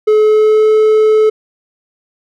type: tone with pitch glide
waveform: triangle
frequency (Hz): 428.3 to 432.8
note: A4 to A4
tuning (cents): -47 to -29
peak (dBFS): -4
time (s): 0.07-1.3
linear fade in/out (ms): 10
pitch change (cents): +18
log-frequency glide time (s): 0.18-0.7
effects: none